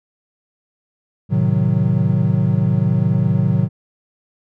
triangle chord, A diminished seventh, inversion none, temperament equal, 110 / 130.81 / 155.56 / 185 Hz, A2 / C3 / Eb3 / Gb3, 0 / 0 / 0 / 0 cents, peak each -17 dBFS, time 1.29-3.69 s, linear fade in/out 50 ms, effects none

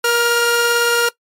sawtooth tone pair together, 474 / 1404.1 Hz, A#4 / F6, +29 / +9 cents, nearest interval octave + perfect fifth, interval 1880 cents, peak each -12 dBFS, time 0.04-1.09 s, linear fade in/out 5 ms, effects noise-tail reverb RT60 0.1 s tail -19 dB re dry + MP3 64 kbps

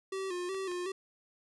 square tone with vibrato, 370 Hz, F#4, in tune, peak -35 dBFS, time 0.12-0.92 s, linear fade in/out 5 ms, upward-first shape square, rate 2.7 Hz, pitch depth 66 cents each way
clicks, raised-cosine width 0.2 ms, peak -31 dBFS, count 2, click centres 0.546 / 0.716 s
effects resampled to 24000 Hz

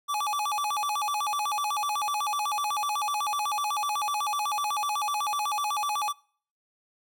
square tone with vibrato, 987.8 Hz, B5, in tune, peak -27 dBFS, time 0.08-6.13 s, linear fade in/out 20 ms, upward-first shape square, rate 8 Hz, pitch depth 280 cents each way, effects noise-tail reverb RT60 0.5 s tail -24 dB re dry

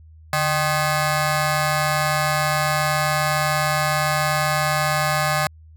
15% pulse ring-modulated tone, 460.7 Hz, A#4, 20 cents flat, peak -9 dBFS, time 0.33-5.47 s, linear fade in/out 2 ms, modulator 314 Hz, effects added 79 Hz sine -43 dBFS peak until 5.76 s

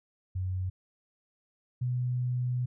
sine tone pair in turn, 92.6 / 124.5 Hz, F#2 / B2, +2 / +14 cents, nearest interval perfect fourth, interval 512 cents, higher second, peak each -29 / -27 dBFS, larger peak second, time 0.35-0.7 / 1.81-2.66 s, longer second, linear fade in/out 10 ms, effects none

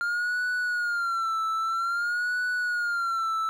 triangle tone with vibrato, 1396.9 Hz, F6, in tune, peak -23 dBFS, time 0.01-3.49 s, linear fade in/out 0 ms, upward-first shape sine, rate 0.51 Hz, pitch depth 100 cents each way, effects none

